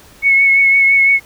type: tone with vibrato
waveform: sine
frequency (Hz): 2199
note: C#7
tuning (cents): -14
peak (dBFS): -7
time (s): 0.22-1.2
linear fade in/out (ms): 50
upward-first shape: triangle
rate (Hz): 5.9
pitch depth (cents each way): 25
effects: pink hiss -43 dBFS RMS until 1.25 s